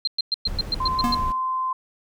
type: tone bursts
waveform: sine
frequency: 4162 Hz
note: C8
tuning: 10 cents flat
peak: -19 dBFS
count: 9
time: 0.05-1.146 s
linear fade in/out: 2 ms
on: 24 ms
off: 110 ms
type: noise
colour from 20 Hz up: brown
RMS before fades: -30 dBFS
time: 0.47-1.32 s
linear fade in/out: 0 ms
type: tone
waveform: sine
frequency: 1036 Hz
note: C6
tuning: 17 cents flat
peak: -22 dBFS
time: 0.8-1.73 s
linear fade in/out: 5 ms
type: tone with exponential decay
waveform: square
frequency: 240.3 Hz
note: B3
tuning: 47 cents flat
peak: -20 dBFS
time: 1.04-1.39 s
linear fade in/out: 0 ms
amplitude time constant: 75 ms
effects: none